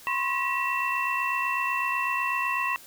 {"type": "tone cluster", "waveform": "sine", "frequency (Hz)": [1011, 1079, 1926, 2687], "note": ["B5", "C#6", "B6", "E7"], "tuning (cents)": [40, -47, -44, 33], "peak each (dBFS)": [-32, -29, -31, -29], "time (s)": [0.07, 2.76], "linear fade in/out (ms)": 0, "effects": ["white hiss -49 dBFS RMS until 2.86 s"]}